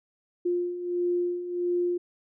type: beating tone pair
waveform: sine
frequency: 351.4 / 352.9 Hz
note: F4 / F4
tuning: +11 / +18 cents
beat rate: 1.5 Hz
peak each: -32 / -26 dBFS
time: 0.45-1.98 s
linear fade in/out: 10 ms
effects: none